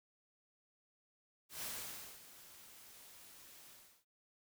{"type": "noise with ADSR envelope", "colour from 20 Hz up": "white", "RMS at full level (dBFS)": -43, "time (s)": [1.49, 4.05], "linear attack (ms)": 130, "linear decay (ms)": 570, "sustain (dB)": -15, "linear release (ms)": 350, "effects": []}